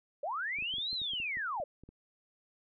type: linear two-way sweep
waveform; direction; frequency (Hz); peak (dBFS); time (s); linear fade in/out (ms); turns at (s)
sine; up then down; 523.3 to 4186 to 523.3; -33; 0.23-1.64; 5; 0.93
type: clicks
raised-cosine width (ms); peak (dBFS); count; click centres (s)
3; -39; 12; 0.587 / 0.624 / 0.739 / 0.783 / 0.93 / 1.017 / 1.135 / 1.201 / 1.371 / 1.6 / 1.836 / 1.89
effects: none